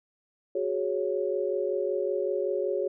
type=chord; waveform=sine; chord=F# suspended second; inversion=none; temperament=equal; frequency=370 / 415.3 / 554.4 Hz; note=F#4 / G#4 / C#5; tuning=0 / 0 / 0 cents; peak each=-30 dBFS; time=0.55-2.88 s; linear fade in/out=5 ms; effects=none